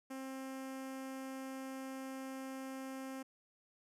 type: tone with notch filter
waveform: sawtooth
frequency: 265.3 Hz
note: C4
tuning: 24 cents sharp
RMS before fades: -45 dBFS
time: 0.1-3.23 s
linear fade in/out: 10 ms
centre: 3900 Hz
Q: 1.6
effects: resampled to 32000 Hz

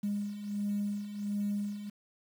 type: beating tone pair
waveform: sine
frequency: 203.4 / 204.8 Hz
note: G#3 / G#3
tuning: -36 / -24 cents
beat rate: 1.4 Hz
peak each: -37 / -32 dBFS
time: 0.03-1.9 s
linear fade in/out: 10 ms
effects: tanh soft clip ceiling -25 dBFS + 9-bit

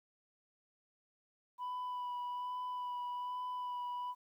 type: tone with vibrato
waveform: sine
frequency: 989 Hz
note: B5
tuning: 2 cents sharp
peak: -35 dBFS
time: 1.58-4.15 s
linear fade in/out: 50 ms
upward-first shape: sine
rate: 1.2 Hz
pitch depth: 15 cents each way
effects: tanh soft clip ceiling -37 dBFS + 12-bit

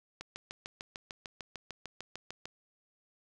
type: click train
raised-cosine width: 0.2 ms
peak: -24 dBFS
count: 16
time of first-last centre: 0.21-2.456 s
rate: 6.68 Hz
effects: none

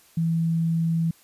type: tone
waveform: sine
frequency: 164.81 Hz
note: E3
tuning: in tune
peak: -20 dBFS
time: 0.17-1.11 s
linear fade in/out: 5 ms
effects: white hiss -56 dBFS RMS until 1.23 s + resampled to 32000 Hz

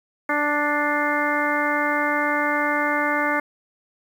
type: harmonic tone with a mistuned harmonic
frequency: 293.7 Hz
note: D4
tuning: in tune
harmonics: 1 / 2 / 3 / 4 / 5 / 6 / 7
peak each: -27 / -27 / -27 / -27 / -27 / -27 / -27 dBFS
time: 0.29-3.4 s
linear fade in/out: 5 ms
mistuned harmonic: 7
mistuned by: +38 cents
effects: 8-bit

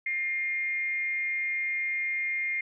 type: tone with frequency modulation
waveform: sine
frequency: 2116 Hz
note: C7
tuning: 19 cents sharp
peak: -27 dBFS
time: 0.06-2.61 s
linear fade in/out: 5 ms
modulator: 312 Hz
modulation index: 0.33
effects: none

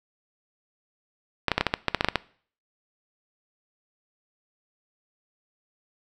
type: clicks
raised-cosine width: 0.3 ms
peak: -4 dBFS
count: 12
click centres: 1.483 / 1.517 / 1.58 / 1.61 / 1.667 / 1.739 / 1.883 / 1.947 / 2.009 / 2.046 / 2.086 / 2.157 s
effects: noise-tail reverb RT60 0.5 s tail -21 dB re dry

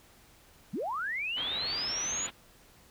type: linear sweep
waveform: sine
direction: up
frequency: 146.4 to 7000 Hz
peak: -31 dBFS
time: 0.73-2.27 s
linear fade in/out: 10 ms
type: low-pass noise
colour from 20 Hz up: white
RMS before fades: -41 dBFS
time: 1.36-2.31 s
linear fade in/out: 20 ms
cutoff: 4000 Hz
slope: 96 dB/octave
effects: pink hiss -59 dBFS RMS until 2.9 s

